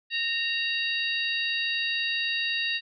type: harmonic tone with a mistuned harmonic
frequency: 924 Hz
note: A#5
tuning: 16 cents flat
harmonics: 2 / 3 / 4 / 5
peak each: -31 / -29 / -31 / -35 dBFS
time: 0.1-2.81 s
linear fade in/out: 50 ms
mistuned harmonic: 4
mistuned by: +51 cents
effects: none